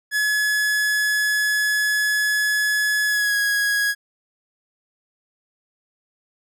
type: tone with pitch glide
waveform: 45% pulse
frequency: 1700 to 1659.3 Hz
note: G#6 to G#6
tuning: +40 to -2 cents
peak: -18 dBFS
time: 0.11-3.95 s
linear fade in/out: 50 ms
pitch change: -42 cents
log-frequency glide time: 3.06-3.36 s
effects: none